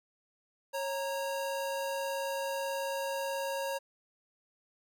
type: tone pair together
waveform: square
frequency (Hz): 547.7 / 932.3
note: C#5 / A#5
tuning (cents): -21 / 0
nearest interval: major sixth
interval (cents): 921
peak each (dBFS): -35 / -38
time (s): 0.73-3.79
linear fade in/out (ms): 20
effects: none

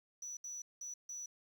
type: tone bursts at uneven times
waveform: sine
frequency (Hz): 5920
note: F#8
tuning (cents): 0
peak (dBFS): -40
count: 4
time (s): 0.22-0.37 / 0.44-0.62 / 0.81-0.94 / 1.09-1.26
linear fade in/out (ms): 5
effects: tanh soft clip ceiling -41 dBFS + 11-bit

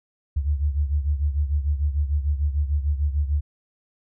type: beating tone pair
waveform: sine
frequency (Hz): 71.3 / 78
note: C#2 / D#2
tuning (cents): +49 / +5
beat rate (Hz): 6.7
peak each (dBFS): -21 / -26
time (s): 0.36-3.41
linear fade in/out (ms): 10
effects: none

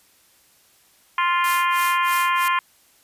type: harmonic tone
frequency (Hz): 349.2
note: F4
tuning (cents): 0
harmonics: 3 / 4 / 5 / 6 / 7 / 8 / 9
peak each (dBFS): -19 / -28 / -27 / -28 / -29 / -35 / -34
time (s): 1.18-2.59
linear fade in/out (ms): 2
type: noise with tremolo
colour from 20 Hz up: blue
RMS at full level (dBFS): -27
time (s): 1.44-2.48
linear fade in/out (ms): 0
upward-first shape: sine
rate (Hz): 3.1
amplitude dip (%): 100
effects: white hiss -57 dBFS RMS until 3.03 s + resampled to 32000 Hz

